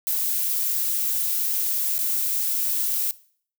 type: noise with dropouts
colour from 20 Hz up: violet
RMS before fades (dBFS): -24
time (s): 0.07-3.11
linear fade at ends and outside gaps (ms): 0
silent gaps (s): 1.981-1.989
effects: noise-tail reverb RT60 0.5 s tail -19 dB re dry